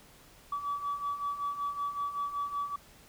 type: beating tone pair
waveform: sine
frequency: 1143 / 1148.3 Hz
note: D6 / D6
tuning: -47 / -39 cents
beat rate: 5.3 Hz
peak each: -37 / -32 dBFS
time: 0.52-2.76 s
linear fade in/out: 5 ms
effects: tanh soft clip ceiling -26 dBFS + pink hiss -57 dBFS RMS until 3.08 s